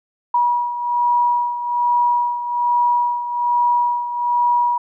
sine beating tone pair, 964 / 965.2 Hz, B5 / B5, -42 / -40 cents, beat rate 1.2 Hz, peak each -16 / -22 dBFS, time 0.34-4.78 s, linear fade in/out 5 ms, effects none

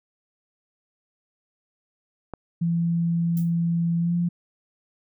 click, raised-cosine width 1 ms, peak -19 dBFS, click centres 2.337 s
sine tone with pitch glide, 168.9 to 173.05 Hz, E3 to F3, +42 to -16 cents, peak -20 dBFS, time 2.61-4.29 s, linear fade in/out 10 ms, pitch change +42 cents, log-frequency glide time 3.99-4.15 s
violet noise with exponential decay, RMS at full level -37 dBFS, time 3.37-3.54 s, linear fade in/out 1 ms, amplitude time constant 36 ms
effects none

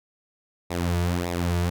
sawtooth tone with flanger, 87.31 Hz, F2, in tune, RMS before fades -25 dBFS, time 0.7-1.7 s, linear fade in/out 10 ms, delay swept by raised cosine 0.65 to 3.85 ms, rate 1.7 Hz, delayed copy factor -0.7, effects none

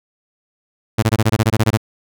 sawtooth tone bursts, 110.9 Hz, A2, 14 cents sharp, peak -7 dBFS, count 12, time 0.98-1.774 s, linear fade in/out 10 ms, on 46 ms, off 22 ms, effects none

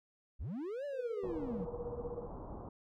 triangle linear two-way sweep, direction up then down, 35.86 to 587.3 to 159.5 Hz, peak -36 dBFS, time 0.39-1.66 s, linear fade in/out 20 ms, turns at 0.85 s
sine tone with tremolo, 479.8 Hz, A#4, 50 cents sharp, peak -36 dBFS, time 0.92-2.28 s, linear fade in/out 50 ms, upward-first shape triangle, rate 16 Hz, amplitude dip 95%
pink low-pass noise, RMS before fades -46 dBFS, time 1.23-2.69 s, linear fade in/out 5 ms, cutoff 1100 Hz, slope 48 dB/octave
effects none

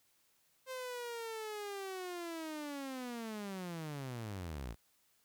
sawtooth linear sweep, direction down, 524 to 50.8 Hz, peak -37 dBFS, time 0.66-4.76 s, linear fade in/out 50 ms, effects white hiss -73 dBFS RMS until 5.24 s

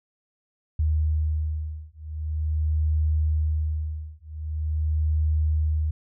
sine beating tone pair, 77.1 / 77.54 Hz, D#2 / D#2, -15 / -5 cents, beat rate 0.44 Hz, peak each -25 dBFS, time 0.79-5.91 s, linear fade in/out 5 ms, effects none

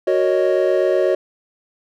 triangle chord, D# minor seventh, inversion first, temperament equal, 370 / 466.2 / 554.4 / 622.3 Hz, F#4 / A#4 / C#5 / D#5, 0 / 0 / 0 / 0 cents, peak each -16 / -22 / -17 / -18 dBFS, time 0.07-1.15 s, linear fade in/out 5 ms, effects none

